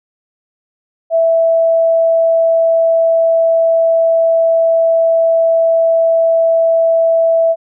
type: tone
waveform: sine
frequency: 659 Hz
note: E5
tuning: 1 cent flat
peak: -8 dBFS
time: 1.1-7.56 s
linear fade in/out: 50 ms
effects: none